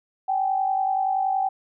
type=tone pair together; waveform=sine; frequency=768 / 818.6 Hz; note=G5 / G#5; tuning=-36 / -25 cents; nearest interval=minor second; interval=111 cents; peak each=-21 / -28 dBFS; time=0.28-1.49 s; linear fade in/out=10 ms; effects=none